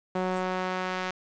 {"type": "tone with band-pass filter sweep", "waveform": "sawtooth", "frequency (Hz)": 184.6, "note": "F#3", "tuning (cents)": -4, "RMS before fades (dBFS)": -30, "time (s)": [0.15, 1.11], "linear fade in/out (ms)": 5, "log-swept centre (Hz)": [640, 1800], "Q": 0.73, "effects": ["resampled to 16000 Hz", "8-bit"]}